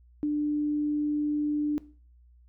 sine tone, 296.7 Hz, D4, 18 cents sharp, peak -24 dBFS, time 0.23-1.78 s, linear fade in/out 0 ms, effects noise-tail reverb RT60 0.4 s tail -18 dB re dry + added 60 Hz sine -54 dBFS peak until 2.48 s

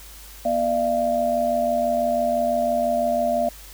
sine tone cluster, 241 / 596 / 682 Hz, B3 / D5 / F5, -42 / +25 / -41 cents, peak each -28 / -23 / -21 dBFS, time 0.45-3.49 s, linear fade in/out 5 ms, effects added 50 Hz sine -43 dBFS peak until 3.73 s + white hiss -44 dBFS RMS until 3.73 s

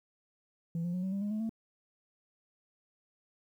sine tone with pitch steps, 167.3 / 174.4 / 181.81 / 189.53 / 197.58 / 206 / 214.7 / 223.8 Hz, E3 / F3 / F#3 / F#3 / G3 / G#3 / A3 / A3, +26 / -2 / -30 / +42 / +14 / -14 / -42 / +30 cents, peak -29 dBFS, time 0.75-1.494 s, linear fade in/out 2 ms, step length 93 ms, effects tanh soft clip ceiling -30 dBFS + 11-bit

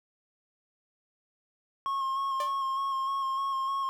triangle tone with vibrato, 1081 Hz, C#6, 44 cents flat, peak -26 dBFS, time 1.86-3.89 s, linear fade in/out 0 ms, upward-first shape square, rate 3.3 Hz, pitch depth 19 cents each way
sawtooth tone with exponential decay, 587.3 Hz, D5, in tune, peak -28 dBFS, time 2.4-2.59 s, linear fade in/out 2 ms, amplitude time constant 40 ms
effects none

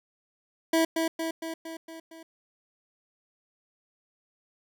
25% pulse tone with echo, 326 Hz, E4, 19 cents flat, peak -17 dBFS, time 0.73-0.85 s, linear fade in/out 5 ms, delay 230 ms, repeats 6, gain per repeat -4 dB, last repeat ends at 2.23 s, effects none

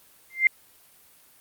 sine tone with exponential growth, 2093 Hz, C7, in tune, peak -11 dBFS, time 0.3-0.47 s, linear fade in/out 2 ms, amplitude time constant 35 ms, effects white hiss -56 dBFS RMS until 1.4 s + Opus 32 kbps

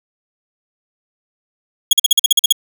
sawtooth tone bursts, 3322 Hz, G#7, in tune, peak -3 dBFS, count 10, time 1.91-2.525 s, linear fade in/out 5 ms, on 21 ms, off 45 ms, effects none

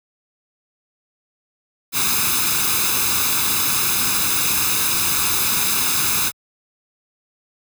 white noise with comb filter, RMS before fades -19 dBFS, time 1.92-6.32 s, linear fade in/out 50 ms, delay 0.79 ms, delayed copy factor +0.7, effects high-pass 60 Hz 12 dB/octave

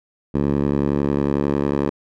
10% pulse tone with band-pass filter sweep, 71 Hz, C#2, 42 cents sharp, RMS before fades -20 dBFS, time 0.34-1.9 s, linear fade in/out 10 ms, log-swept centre 240 to 430 Hz, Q 0.71, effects none

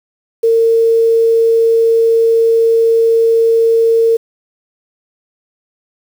sine tone with quantisation, 456 Hz, A#4, 38 cents flat, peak -7 dBFS, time 0.43-4.17 s, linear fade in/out 10 ms, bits 6, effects none

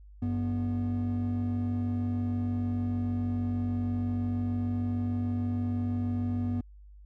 triangle tone pair together, 96.71 / 243.7 Hz, G2 / B3, -23 / -23 cents, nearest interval octave + major third, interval 1600 cents, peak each -27 dBFS, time 0.22-6.61 s, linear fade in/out 5 ms, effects tanh soft clip ceiling -22 dBFS + added 50 Hz sine -48 dBFS peak until 7.05 s

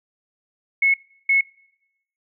sine tone bursts at uneven times, 2190 Hz, C#7, 22 cents flat, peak -14 dBFS, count 2, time 0.82-0.94 / 1.29-1.41 s, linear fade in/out 5 ms, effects noise-tail reverb RT60 0.9 s tail -24 dB re dry

